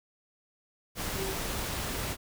sine tone in noise, 385.8 Hz, G4, 28 cents flat, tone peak -35 dBFS, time 1.14-1.36 s, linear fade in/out 50 ms, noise pink, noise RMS -34 dBFS, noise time 0.95-2.17 s, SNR -4 dB, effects none

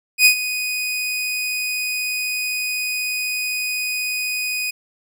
sawtooth tone with ADSR envelope, 2489 Hz, D#7, in tune, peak -4 dBFS, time 0.18-4.71 s, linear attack 75 ms, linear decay 90 ms, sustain -14 dB, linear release 11 ms, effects none

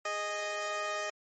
15% pulse tone pair together, 413.8 / 620 Hz, G#4 / D#5, -6 / -6 cents, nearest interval perfect fifth, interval 700 cents, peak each -35 / -27 dBFS, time 0.05-1.1 s, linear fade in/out 5 ms, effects MP3 32 kbps

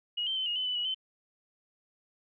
sine tone with pitch steps, 2896 / 3122 / 3062 / 2868 / 3030 / 2990 / 2923 / 3065 Hz, F#7 / G7 / G7 / F7 / F#7 / F#7 / F#7 / G7, -38 / -8 / -41 / +45 / +40 / +17 / -22 / -40 cents, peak -29 dBFS, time 0.17-0.946 s, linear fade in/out 10 ms, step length 97 ms, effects none

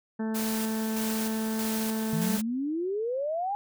harmonic tone, 220.4 Hz, A3, 3 cents sharp, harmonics 1 / 2 / 3 / 4 / 5 / 6 / 7 / 8, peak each -28 / -37 / -44 / -42 / -52 / -53 / -48 / -50 dBFS, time 0.19-2.38 s, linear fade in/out 10 ms
white noise with tremolo, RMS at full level -35 dBFS, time 0.34-2.42 s, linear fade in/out 20 ms, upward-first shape square, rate 1.6 Hz, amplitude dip 45%
sine exponential sweep, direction up, 155 to 830.6 Hz, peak -27 dBFS, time 2.13-3.55 s, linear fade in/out 0 ms
effects none

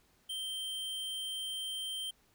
square tone, 3136 Hz, G7, in tune, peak -37 dBFS, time 0.29-2.11 s, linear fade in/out 10 ms, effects pink hiss -69 dBFS RMS until 2.34 s

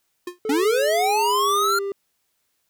square tone with exponential decay, 355 Hz, F4, 28 cents sharp, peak -26 dBFS, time 0.27-0.39 s, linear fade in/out 5 ms, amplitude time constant 25 ms
triangle tone with pitch glide, 435.2 to 396.8 Hz, A4 to G4, -19 to +21 cents, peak -22 dBFS, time 0.45-1.92 s, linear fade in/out 2 ms, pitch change -160 cents, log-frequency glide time 0.61-1.78 s
square linear sweep, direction up, 263 to 1409 Hz, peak -19 dBFS, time 0.49-1.79 s, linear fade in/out 5 ms
effects white hiss -71 dBFS RMS until 2.69 s

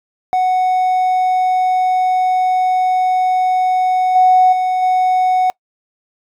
triangle tone with level steps, 740 Hz, F#5, in tune, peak -9 / -3 / -11 / -8 dBFS, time 0.33-5.5 s, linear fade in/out 0 ms, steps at 4.15 / 4.52 / 4.82 s, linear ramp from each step 10 ms, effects noise-tail reverb RT60 0.1 s tail -26 dB re dry + tanh soft clip ceiling -4 dBFS

